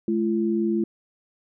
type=tone pair together; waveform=sine; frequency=214.4 / 340.3 Hz; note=A3 / F4; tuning=-45 / -45 cents; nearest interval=minor sixth; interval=800 cents; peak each=-23 dBFS; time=0.08-0.84 s; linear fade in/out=2 ms; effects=none